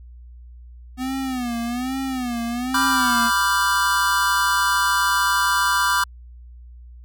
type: tone with vibrato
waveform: square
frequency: 250 Hz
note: B3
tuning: 21 cents sharp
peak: -24 dBFS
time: 0.97-3.31 s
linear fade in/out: 50 ms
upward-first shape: sine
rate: 1.2 Hz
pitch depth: 120 cents each way
type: chord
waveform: square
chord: G dominant seventh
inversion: first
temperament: equal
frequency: 987.8 / 1174.7 / 1396.9 / 1568 Hz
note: B5 / D6 / F6 / G6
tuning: 0 / 0 / 0 / 0 cents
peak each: -23 / -23 / -24 / -24 dBFS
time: 2.74-6.04 s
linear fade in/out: 5 ms
effects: added 60 Hz sine -39 dBFS peak until 7.04 s